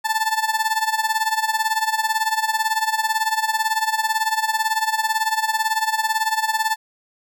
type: tone with tremolo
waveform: 30% pulse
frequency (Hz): 880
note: A5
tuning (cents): 0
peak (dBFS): -13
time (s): 0.04-6.76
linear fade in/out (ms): 20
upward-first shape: sine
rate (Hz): 18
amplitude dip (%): 80
effects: none